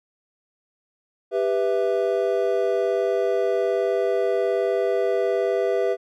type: chord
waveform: triangle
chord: E minor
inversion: first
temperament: just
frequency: 395.6 / 494.4 / 659.3 Hz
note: G4 / B4 / E5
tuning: +16 / +2 / 0 cents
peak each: -21 / -22 / -23 dBFS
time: 1.31-5.97 s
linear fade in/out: 50 ms
effects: none